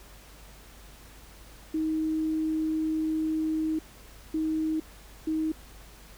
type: tone bursts at uneven times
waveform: sine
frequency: 314.9 Hz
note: D#4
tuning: 21 cents sharp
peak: -25 dBFS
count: 3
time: 1.74-3.79 / 4.34-4.8 / 5.27-5.52 s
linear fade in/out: 5 ms
effects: added 50 Hz sine -50 dBFS peak until 6.17 s + pink hiss -52 dBFS RMS until 6.17 s